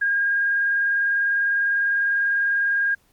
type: tone with vibrato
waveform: sine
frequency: 1620 Hz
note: G#6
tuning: 43 cents flat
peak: -18 dBFS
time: 0.01-2.95 s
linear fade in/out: 10 ms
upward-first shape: sine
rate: 20 Hz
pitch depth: 21 cents each way
effects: pink hiss -61 dBFS RMS until 3.12 s + Opus 24 kbps